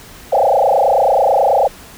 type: tone with frequency modulation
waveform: sine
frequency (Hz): 668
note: E5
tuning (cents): +23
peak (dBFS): -9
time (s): 0.32-1.68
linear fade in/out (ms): 10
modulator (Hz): 29.2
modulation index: 5.5
effects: pink hiss -38 dBFS RMS until 1.97 s